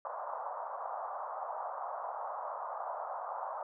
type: band-pass noise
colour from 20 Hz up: pink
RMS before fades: -40 dBFS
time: 0.05-3.63 s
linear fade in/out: 2 ms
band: 610 to 1200 Hz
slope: 48 dB/octave
effects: none